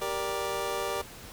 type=chord; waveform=25% pulse; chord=G minor; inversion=none; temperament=just; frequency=392 / 470.4 / 588 Hz; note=G4 / Bb4 / D5; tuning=0 / +16 / +2 cents; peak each=-31 dBFS; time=0.01-1.02 s; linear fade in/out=10 ms; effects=pink hiss -46 dBFS RMS until 1.32 s